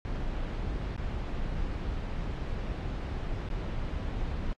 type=noise with dropouts; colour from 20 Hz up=brown; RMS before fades=-33 dBFS; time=0.05-4.53 s; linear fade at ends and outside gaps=0 ms; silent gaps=0.963-0.977 / 1.548-1.552 / 3.487-3.502 s; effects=low-pass 4000 Hz 12 dB/octave + AAC 48 kbps